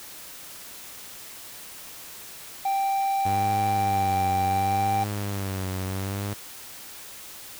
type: tone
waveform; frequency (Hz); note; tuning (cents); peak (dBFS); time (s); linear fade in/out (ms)
triangle; 784; G5; 0; -20; 2.65-5.04; 5
type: tone with vibrato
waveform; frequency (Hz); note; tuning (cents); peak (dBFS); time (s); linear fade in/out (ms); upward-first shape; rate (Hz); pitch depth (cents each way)
sawtooth; 98.4; G2; +7; -24; 3.25-6.34; 10; sine; 0.7; 88
effects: white hiss -42 dBFS RMS until 7.59 s